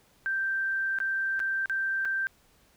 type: tone with dropouts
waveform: sine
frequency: 1568 Hz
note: G6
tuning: in tune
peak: -26 dBFS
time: 0.26-2.27 s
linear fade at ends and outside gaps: 0 ms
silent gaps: 0.987-1.002 / 1.394-1.401 / 1.658-1.697 / 2.05-2.054 s
effects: pink hiss -63 dBFS RMS until 2.76 s